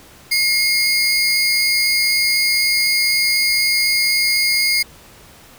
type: tone pair together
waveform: 40% pulse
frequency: 2150 / 4846 Hz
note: C7 / D#8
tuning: +47 / -47 cents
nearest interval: octave + major second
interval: 1406 cents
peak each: -16 dBFS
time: 0.31-4.83 s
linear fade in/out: 10 ms
effects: pink hiss -44 dBFS RMS until 5.58 s